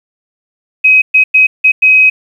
sine tone bursts at uneven times, 2532 Hz, D#7, 30 cents sharp, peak -3 dBFS, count 5, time 0.84-1.02 / 1.14-1.24 / 1.34-1.47 / 1.64-1.72 / 1.82-2.1 s, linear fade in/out 10 ms, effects 7-bit

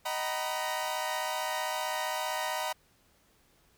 sawtooth chord, B major seventh, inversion first, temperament equal with one note detuned, 622.3 / 755.1 / 932.3 / 987.8 Hz, D#5 / F#5 / A#5 / B5, 0 / +35 / 0 / 0 cents, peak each -33 dBFS, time 0.05-2.73 s, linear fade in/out 10 ms, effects pink hiss -66 dBFS RMS until 3.77 s

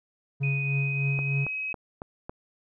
triangle tone with tremolo, 138.59 Hz, C#3, in tune, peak -21 dBFS, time 0.4-1.46 s, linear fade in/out 20 ms, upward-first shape triangle, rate 3.3 Hz, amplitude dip 50%
sine tone with pitch glide, 2489 to 2544 Hz, D#7 to D#7, 0 to +38 cents, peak -29 dBFS, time 0.43-1.73 s, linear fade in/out 5 ms, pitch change +38 cents, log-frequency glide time 0.61-1.56 s
click train, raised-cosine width 1 ms, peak -22 dBFS, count 5, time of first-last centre 1.19-2.295 s, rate 3.62 Hz
effects none

